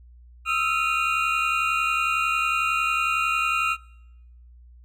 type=tone cluster; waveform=triangle; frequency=1278 / 1349 / 2468 / 2762 Hz; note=D#6 / E6 / D#7 / F7; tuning=+46 / +40 / -15 / -20 cents; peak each=-25 dBFS; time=0.45-3.77 s; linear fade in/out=50 ms; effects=noise-tail reverb RT60 0.9 s tail -25 dB re dry + added 60 Hz sine -46 dBFS peak until 4.84 s